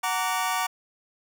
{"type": "chord", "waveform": "sawtooth", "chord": "Gb augmented", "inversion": "none", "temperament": "just", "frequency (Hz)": [740, 925, 1156.2], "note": ["Gb5", "Bb5", "D6"], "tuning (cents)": [0, -14, -27], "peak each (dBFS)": -25, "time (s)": [0.03, 0.67], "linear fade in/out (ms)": 10, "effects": []}